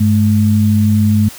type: tone pair together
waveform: sine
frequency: 100.5 / 213 Hz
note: G2 / G#3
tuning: +44 / +44 cents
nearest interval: octave + minor second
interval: 1300 cents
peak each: -11 dBFS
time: 0-1.29 s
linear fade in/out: 10 ms
effects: white hiss -34 dBFS RMS until 1.38 s